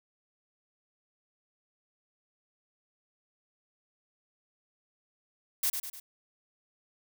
blue noise with echo, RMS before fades -28 dBFS, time 5.63-5.7 s, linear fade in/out 5 ms, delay 100 ms, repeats 3, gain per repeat -6 dB, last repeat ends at 6 s, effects none

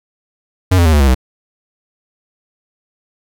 square tone with pitch steps, 92.5 / 85.81 / 79.6 / 73.84 / 68.5 / 63.55 Hz, F#2 / F2 / D#2 / D2 / C#2 / C2, 0 / -30 / +40 / +10 / -20 / -50 cents, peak -8 dBFS, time 0.71-1.148 s, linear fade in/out 10 ms, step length 73 ms, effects 8-bit

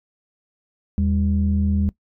sine tone pair together, 79.6 / 200.6 Hz, D#2 / G3, +40 / +40 cents, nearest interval octave + major third, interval 1600 cents, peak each -18 / -20 dBFS, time 0.98-1.89 s, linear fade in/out 0 ms, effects noise-tail reverb RT60 0.1 s tail -20 dB re dry + tanh soft clip ceiling -10 dBFS

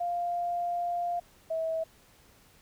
sine tone pair in turn, 698.5 / 647.8 Hz, F5 / E5, 0 / -30 cents, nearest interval minor second, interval 130 cents, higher first, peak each -28 dBFS, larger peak neither, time 0-1.2 / 1.5-1.84 s, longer first, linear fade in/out 10 ms, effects pink hiss -60 dBFS RMS until 2.61 s

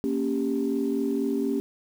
sine chord, G diminished, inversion first, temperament equal with one note detuned, 233.1 / 277.2 / 395 Hz, Bb3 / Db4 / G4, 0 / 0 / +13 cents, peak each -28 / -26 / -28 dBFS, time 0.04-1.6 s, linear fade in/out 0 ms, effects tanh soft clip ceiling -15 dBFS + 8-bit

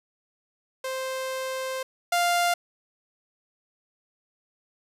sawtooth tone pair in turn, 523.3 / 698.5 Hz, C5 / F5, 0 / 0 cents, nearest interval perfect fourth, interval 500 cents, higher second, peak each -25 / -17 dBFS, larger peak second, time 0.84-1.83 / 2.12-2.54 s, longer first, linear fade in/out 5 ms, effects resampled to 32000 Hz + 9-bit

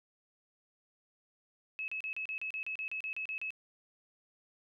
sine tone bursts, 2583 Hz, E7, 36 cents flat, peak -35 dBFS, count 14, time 1.79-3.505 s, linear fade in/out 0 ms, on 90 ms, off 35 ms, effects none

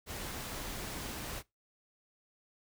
pink noise, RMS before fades -41 dBFS, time 0.06-1.43 s, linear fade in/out 50 ms, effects noise-tail reverb RT60 0.2 s tail -22 dB re dry

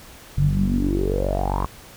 sawtooth tone with low-pass filter sweep, 47.46 Hz, F#1, 45 cents sharp, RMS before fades -21 dBFS, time 0.37-1.66 s, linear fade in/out 0 ms, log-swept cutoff 130 to 1100 Hz, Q 9, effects pink hiss -44 dBFS RMS until 1.96 s

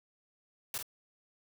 white noise with echo, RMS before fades -36 dBFS, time 0.74-0.78 s, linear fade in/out 2 ms, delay 47 ms, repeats 1, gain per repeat -5 dB, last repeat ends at 0.827 s, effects none

